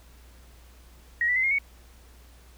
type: tone with pitch steps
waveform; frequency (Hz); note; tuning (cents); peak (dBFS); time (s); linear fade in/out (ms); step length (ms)
sine; 1892 / 1970.1 / 2051 / 2136 / 2224; A#6 / B6 / C7 / C7 / C#7; +25 / -5 / -35 / +35 / +5; -21; 1.21-1.585; 2; 75
effects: added 60 Hz sine -50 dBFS peak until 2.57 s + pink hiss -57 dBFS RMS until 2.57 s